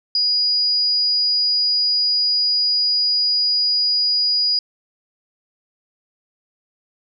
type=tone; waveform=sine; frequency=4900 Hz; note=D#8; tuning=27 cents flat; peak=-15 dBFS; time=0.15-4.59 s; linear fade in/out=2 ms; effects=none